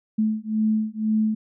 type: beating tone pair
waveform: sine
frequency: 216 / 218 Hz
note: A3 / A3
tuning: -32 / -16 cents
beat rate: 2 Hz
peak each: -23 dBFS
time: 0.18-1.35 s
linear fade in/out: 10 ms
effects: none